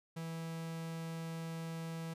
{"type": "tone", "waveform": "45% pulse", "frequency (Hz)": 164, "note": "E3", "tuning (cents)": -9, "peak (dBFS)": -40, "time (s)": [0.16, 2.14], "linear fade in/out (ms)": 10, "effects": ["resampled to 32000 Hz"]}